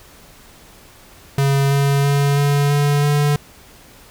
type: tone with pitch steps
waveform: square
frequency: 138.59 / 140.04 / 141.5 / 142.98 / 144.48 / 145.99 Hz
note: C#3 / C#3 / C#3 / D3 / D3 / D3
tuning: 0 / +18 / +36 / -46 / -28 / -10 cents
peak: -14 dBFS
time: 1.38-3.36 s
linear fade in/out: 2 ms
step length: 330 ms
effects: pink hiss -45 dBFS RMS until 4.1 s